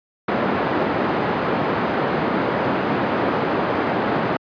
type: band-pass noise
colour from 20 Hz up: pink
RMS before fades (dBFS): -21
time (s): 0.28-4.37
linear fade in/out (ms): 5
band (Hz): 190 to 1400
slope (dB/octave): 12
effects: high-pass 80 Hz 12 dB/octave + resampled to 11025 Hz